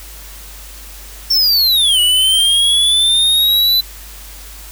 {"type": "linear two-way sweep", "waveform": "square", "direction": "down then up", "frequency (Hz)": [5480, 2920, 4016], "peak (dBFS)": -10, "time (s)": [1.3, 3.81], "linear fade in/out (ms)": 10, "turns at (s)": 2, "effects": ["added 50 Hz sine -34 dBFS peak until 4.71 s", "white hiss -36 dBFS RMS until 4.71 s"]}